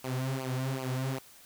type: tone with flanger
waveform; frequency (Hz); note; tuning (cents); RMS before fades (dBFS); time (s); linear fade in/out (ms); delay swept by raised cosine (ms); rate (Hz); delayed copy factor
sawtooth; 130.81; C3; 0; -33; 0.04-1.19; 5; 0.54 to 5.34; 2.6; -1
effects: white hiss -55 dBFS RMS until 1.45 s